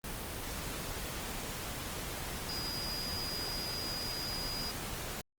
sine tone in noise, 4908 Hz, D#8, 25 cents flat, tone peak -38 dBFS, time 2.49-4.71 s, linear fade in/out 0 ms, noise pink, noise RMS -40 dBFS, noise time 0.04-5.21 s, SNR -1 dB, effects Opus 24 kbps

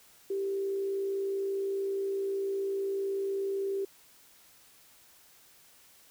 sine tone with frequency modulation, 392 Hz, G4, in tune, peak -29 dBFS, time 0.3-3.85 s, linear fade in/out 5 ms, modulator 59.7 Hz, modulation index 0.23, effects white hiss -59 dBFS RMS until 6.1 s

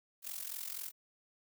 blue noise with amplitude modulation, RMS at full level -39 dBFS, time 0.22-0.92 s, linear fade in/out 50 ms, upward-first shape sine, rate 44 Hz, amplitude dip 80%, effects none

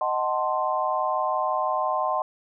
sine chord, D# diminished seventh, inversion none, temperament equal with one note detuned, 622.3 / 748.2 / 880 / 1046.5 Hz, D#5 / F#5 / A5 / C6, 0 / +19 / 0 / 0 cents, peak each -28 / -28 / -30 / -26 dBFS, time 0.01-2.22 s, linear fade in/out 2 ms, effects none

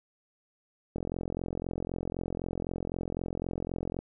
click train, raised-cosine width 2 ms, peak -20 dBFS, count 134, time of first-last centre 0.96-3.99 s, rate 43.9 Hz, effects none

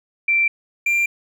sine / triangle tone pair in turn, 2349 / 2376 Hz, D7 / D7, 0 / +20 cents, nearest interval unison, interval 20 cents, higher second, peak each -14 dBFS, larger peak neither, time 0.28-0.48 / 0.86-1.06 s, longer neither, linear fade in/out 5 ms, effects none

